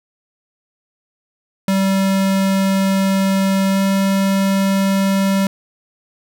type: tone with pitch glide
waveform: square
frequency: 193.5 to 194.73 Hz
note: G3 to G3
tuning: -22 to -11 cents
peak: -14 dBFS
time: 1.68-5.47 s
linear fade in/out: 2 ms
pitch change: +11 cents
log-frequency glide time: 3.71-3.79 s
effects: 9-bit